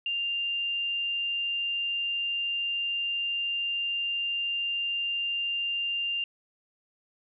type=tone; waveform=sine; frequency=2793 Hz; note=F7; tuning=1 cent flat; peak=-27 dBFS; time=0.06-6.24 s; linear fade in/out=2 ms; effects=none